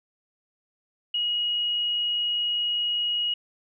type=tone; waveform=sine; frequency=2895 Hz; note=F#7; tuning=38 cents flat; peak=-23 dBFS; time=1.14-3.34 s; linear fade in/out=5 ms; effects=none